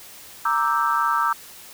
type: chord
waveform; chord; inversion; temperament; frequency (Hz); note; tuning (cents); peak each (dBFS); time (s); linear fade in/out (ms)
sine; E half-diminished seventh; second; equal; 932.3 / 1174.7 / 1318.5 / 1568; Bb5 / D6 / E6 / G6; 0 / 0 / 0 / 0; -24 / -23 / -22 / -28; 0.45-1.33; 5
effects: white hiss -43 dBFS RMS until 1.73 s